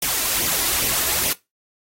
white noise with flanger, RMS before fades -21 dBFS, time 0.02-1.33 s, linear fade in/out 5 ms, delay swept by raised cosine 0.32 to 3.02 ms, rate 2.4 Hz, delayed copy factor +0.55, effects noise-tail reverb RT60 0.2 s tail -19 dB re dry + AAC 48 kbps

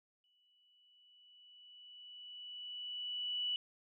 sine tone with exponential growth, 2957 Hz, F#7, 2 cents flat, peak -33 dBFS, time 0.24-3.56 s, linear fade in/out 1 ms, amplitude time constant 720 ms, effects none

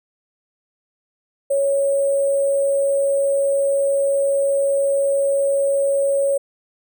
sine tone with sample-and-hold, 554.4 Hz, C#5, in tune, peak -15 dBFS, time 1.5-6.38 s, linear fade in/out 10 ms, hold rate 8820 Hz, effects none

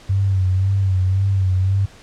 sine tone with vibrato, 95.4 Hz, G2, 47 cents flat, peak -14 dBFS, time 0.09-1.86 s, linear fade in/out 10 ms, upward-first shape sine, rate 1.9 Hz, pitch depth 54 cents each way, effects pink hiss -45 dBFS RMS until 2.02 s + low-pass 7000 Hz 12 dB/octave

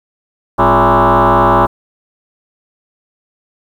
sine tone with frequency modulation, 108.7 Hz, A2, 21 cents flat, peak -5 dBFS, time 0.58-1.67 s, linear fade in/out 20 ms, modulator 153 Hz, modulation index 7.7, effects tanh soft clip ceiling -3 dBFS + 7-bit

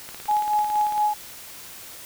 click train, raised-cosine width 0.3 ms, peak -22 dBFS, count 17, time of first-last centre 0.09-0.979 s, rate 18 Hz
sine tone with tremolo, 841 Hz, G#5, 22 cents sharp, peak -17 dBFS, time 0.28-1.14 s, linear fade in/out 10 ms, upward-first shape sine, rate 4.3 Hz, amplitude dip 55%
effects white hiss -41 dBFS RMS until 2.05 s

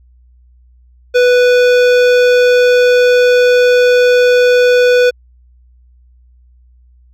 sine tone with hard clipping, 493.9 Hz, B4, in tune, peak -8 dBFS, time 1.14-5.11 s, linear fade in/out 20 ms, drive 16 dB, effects added 61 Hz sine -43 dBFS peak until 7.13 s

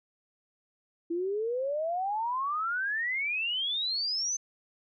sine exponential sweep, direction up, 329.6 to 6272 Hz, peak -28 dBFS, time 1.1-4.37 s, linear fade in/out 10 ms, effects none

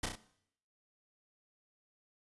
pink noise with echo, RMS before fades -34 dBFS, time 0.03-0.06 s, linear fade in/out 5 ms, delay 32 ms, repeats 3, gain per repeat -4 dB, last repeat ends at 0.156 s, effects noise-tail reverb RT60 0.7 s tail -18 dB re dry + resampled to 24000 Hz

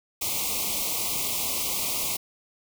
white band-stop noise, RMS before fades -28 dBFS, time 0.21-2.17 s, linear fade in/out 10 ms, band 1200 to 2100 Hz, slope 96 dB/octave, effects none

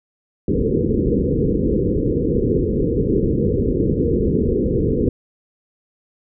white low-pass noise, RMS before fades -18 dBFS, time 0.48-5.09 s, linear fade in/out 2 ms, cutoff 490 Hz, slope 96 dB/octave, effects none

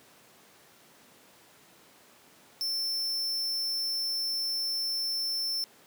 45% pulse tone, 5350 Hz, E8, 25 cents sharp, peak -29 dBFS, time 2.61-5.64 s, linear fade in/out 0 ms, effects pink hiss -57 dBFS RMS until 5.86 s + high-pass 200 Hz 12 dB/octave

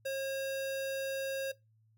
square tone, 540 Hz, C#5, 45 cents flat, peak -34 dBFS, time 0.05-1.52 s, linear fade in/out 10 ms, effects noise-tail reverb RT60 0.2 s tail -20 dB re dry + added 110 Hz sine -65 dBFS peak until 1.97 s

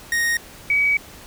45% pulse / sine tone pair in turn, 1864.7 / 2272 Hz, A#6 / C#7, 0 / +42 cents, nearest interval minor third, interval 342 cents, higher second, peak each -18 / -15 dBFS, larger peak second, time 0.12-0.37 / 0.7-0.97 s, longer second, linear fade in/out 2 ms, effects pink hiss -42 dBFS RMS until 1.26 s

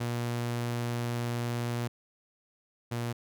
sawtooth tone pair in turn, 119.4 / 118.58 Hz, A#2 / A#2, +42 / +30 cents, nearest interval unison, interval 12 cents, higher first, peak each -26 / -27 dBFS, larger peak first, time 0-1.88 / 2.91-3.13 s, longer first, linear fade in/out 10 ms, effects none

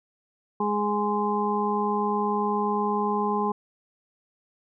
harmonic tone, 207.7 Hz, G#3, in tune, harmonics 1 / 2 / 4 / 5, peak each -28 / -28 / -28 / -28 dBFS, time 0.6-3.52 s, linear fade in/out 5 ms, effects none

